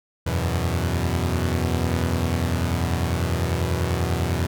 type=chord; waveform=sawtooth; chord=E suspended second; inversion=none; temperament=equal; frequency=82.41 / 92.5 / 123.47 Hz; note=E2 / F#2 / B2; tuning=0 / 0 / 0 cents; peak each=-20 / -22 / -23 dBFS; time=0.26-4.47 s; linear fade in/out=10 ms; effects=none